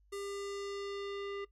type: tone with low-pass filter sweep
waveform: square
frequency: 400 Hz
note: G4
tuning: 35 cents sharp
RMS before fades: -41 dBFS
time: 0.12-1.45 s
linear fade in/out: 10 ms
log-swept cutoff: 10000 to 2600 Hz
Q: 1.5
effects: noise-tail reverb RT60 0.1 s tail -17 dB re dry + added 50 Hz sine -64 dBFS peak until 1.51 s